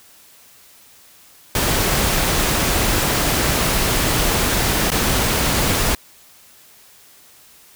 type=noise with dropouts; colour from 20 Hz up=pink; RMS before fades=-18 dBFS; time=1.55-5.95 s; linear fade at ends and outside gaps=2 ms; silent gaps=4.904-4.917 s; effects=white hiss -48 dBFS RMS until 7.75 s